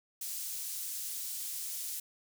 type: high-pass noise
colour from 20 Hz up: pink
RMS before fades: -39 dBFS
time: 0.21-2 s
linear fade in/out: 5 ms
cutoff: 7300 Hz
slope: 12 dB/octave
effects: none